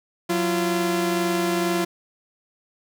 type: tone pair together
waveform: sawtooth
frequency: 182.11 / 342.1 Hz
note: F#3 / F4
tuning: -27 / -36 cents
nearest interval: major seventh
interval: 1091 cents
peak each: -22 / -18 dBFS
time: 0.29-1.85 s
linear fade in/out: 10 ms
effects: none